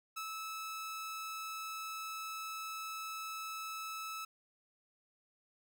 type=tone with ADSR envelope; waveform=sawtooth; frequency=1305 Hz; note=E6; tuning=18 cents flat; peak=-35 dBFS; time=0.16-4.25 s; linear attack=14 ms; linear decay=77 ms; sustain=-2 dB; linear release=6 ms; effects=none